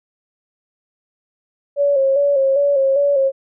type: tone with vibrato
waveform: sine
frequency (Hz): 554.4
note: C#5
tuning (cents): 0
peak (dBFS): -12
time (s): 1.76-3.32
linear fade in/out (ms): 50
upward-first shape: square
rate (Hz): 2.5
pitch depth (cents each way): 46
effects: none